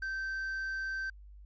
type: tone with quantisation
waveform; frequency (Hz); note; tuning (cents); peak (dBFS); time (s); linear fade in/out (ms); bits
triangle; 1554; G6; -16; -32; 0.02-1.1; 5; 10
effects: added 50 Hz sine -49 dBFS peak until 1.45 s + resampled to 16000 Hz